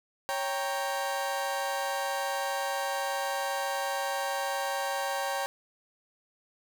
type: chord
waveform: 30% pulse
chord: G diminished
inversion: second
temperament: equal with one note detuned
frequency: 554.4 / 786.7 / 932.3 Hz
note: Db5 / G5 / Bb5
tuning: 0 / +6 / 0 cents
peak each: -31 / -30 / -34 dBFS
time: 0.29-5.46 s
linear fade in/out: 0 ms
effects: none